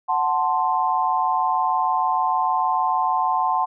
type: chord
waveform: sine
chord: F# diminished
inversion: none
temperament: equal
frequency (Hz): 740 / 880 / 1046.5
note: F#5 / A5 / C6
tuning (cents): 0 / 0 / 0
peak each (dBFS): -23 / -22 / -22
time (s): 0.08-3.66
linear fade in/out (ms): 20
effects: none